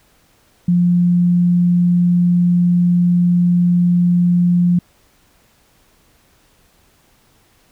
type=tone; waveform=sine; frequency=175.8 Hz; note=F3; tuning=12 cents sharp; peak=-10 dBFS; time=0.68-4.79 s; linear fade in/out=5 ms; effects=pink hiss -55 dBFS RMS until 7.71 s